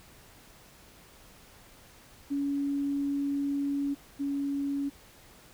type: tone pair in turn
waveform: sine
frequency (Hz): 281.7 / 280.6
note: C#4 / C#4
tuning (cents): +28 / +21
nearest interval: unison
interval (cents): 7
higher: first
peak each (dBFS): -27 / -28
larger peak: first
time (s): 2.3-3.95 / 4.19-4.9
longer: first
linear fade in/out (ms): 20
effects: pink hiss -55 dBFS RMS until 5.53 s